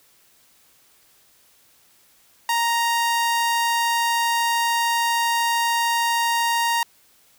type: tone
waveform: sawtooth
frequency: 933 Hz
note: A#5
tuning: 1 cent sharp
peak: -15 dBFS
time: 2.49-6.83 s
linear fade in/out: 2 ms
effects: white hiss -57 dBFS RMS until 7.38 s

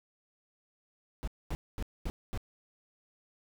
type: noise bursts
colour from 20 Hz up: brown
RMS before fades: -34 dBFS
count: 5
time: 1.23-2.375 s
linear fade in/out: 0 ms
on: 45 ms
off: 230 ms
effects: none

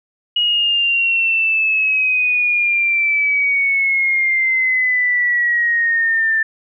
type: exponential sweep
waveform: sine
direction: down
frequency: 2900 to 1774 Hz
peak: -13 dBFS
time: 0.36-6.43 s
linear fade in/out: 5 ms
effects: none

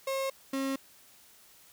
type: tone pair in turn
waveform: 35% pulse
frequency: 538 / 270 Hz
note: C5 / C#4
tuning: +48 / -45 cents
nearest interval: octave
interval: 1193 cents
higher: first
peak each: -28 dBFS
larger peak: neither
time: 0.07-0.3 / 0.53-0.76 s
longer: neither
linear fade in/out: 5 ms
effects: white hiss -58 dBFS RMS until 1.72 s

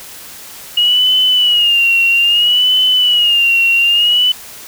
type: tone with vibrato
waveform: sine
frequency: 2878 Hz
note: F#7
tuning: 49 cents flat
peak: -8 dBFS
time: 0.77-4.32 s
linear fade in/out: 5 ms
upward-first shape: sine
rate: 0.61 Hz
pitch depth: 86 cents each way
effects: white hiss -33 dBFS RMS until 4.67 s

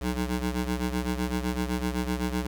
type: ring-modulated tone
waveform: 20% pulse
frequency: 123.47 Hz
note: B2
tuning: in tune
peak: -19 dBFS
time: 0.01-2.47 s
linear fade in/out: 5 ms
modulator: 57.8 Hz
effects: none

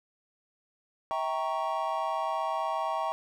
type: chord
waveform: triangle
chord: E diminished seventh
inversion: none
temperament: equal with one note detuned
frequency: 647.2 / 784 / 932.3 / 1108.7 Hz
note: E5 / G5 / Bb5 / Db6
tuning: -32 / 0 / 0 / 0 cents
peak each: -32 dBFS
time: 1.11-3.12 s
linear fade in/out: 0 ms
effects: none

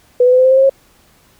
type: tone with pitch steps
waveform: sine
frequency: 493.9 / 500.5 / 507.2 / 514 / 520.9 / 527.8 / 534.9 / 542 Hz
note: B4 / B4 / B4 / C5 / C5 / C5 / C5 / C#5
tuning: 0 / +23 / +46 / -31 / -8 / +15 / +38 / -39 cents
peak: -6 dBFS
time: 0.2-0.696 s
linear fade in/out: 5 ms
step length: 62 ms
effects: pink hiss -51 dBFS RMS until 1.39 s

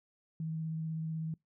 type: tone with vibrato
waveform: sine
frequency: 160 Hz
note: D#3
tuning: 49 cents sharp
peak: -34 dBFS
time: 0.4-1.34 s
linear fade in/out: 2 ms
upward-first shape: square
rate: 16 Hz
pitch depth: 11 cents each way
effects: noise-tail reverb RT60 0.2 s tail -26 dB re dry

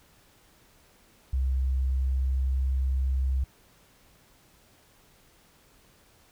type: tone with pitch glide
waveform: sine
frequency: 65.41 to 65.83 Hz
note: C2 to C2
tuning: 0 to +11 cents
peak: -23 dBFS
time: 1.33-3.44 s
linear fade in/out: 5 ms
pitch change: +11 cents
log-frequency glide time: 1.73-2.75 s
effects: pink hiss -60 dBFS RMS until 6.31 s

